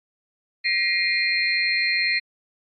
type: tone cluster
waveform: sine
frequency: 1916 / 2098 / 2435 / 4199 Hz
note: A#6 / C7 / D#7 / C8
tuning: +47 / +4 / -38 / +5 cents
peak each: -25 dBFS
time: 0.64-2.2 s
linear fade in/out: 20 ms
effects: AAC 64 kbps